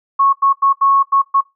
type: tone bursts at uneven times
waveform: sine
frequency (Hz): 1100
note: C#6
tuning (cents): -14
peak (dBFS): -9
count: 6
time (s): 0.19-0.33 / 0.42-0.53 / 0.62-0.73 / 0.81-1.03 / 1.12-1.22 / 1.34-1.41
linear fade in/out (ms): 10
effects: noise-tail reverb RT60 0.2 s tail -21 dB re dry